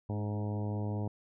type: harmonic tone with a mistuned harmonic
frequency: 104.7 Hz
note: G#2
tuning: 15 cents sharp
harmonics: 1 / 2 / 3 / 4 / 5 / 6 / 7 / 8 / 9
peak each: -33 / -39 / -43 / -45 / -47 / -49 / -50 / -51 / -52 dBFS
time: 0.09-1.08 s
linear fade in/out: 5 ms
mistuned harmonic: 3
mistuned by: -29 cents
effects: none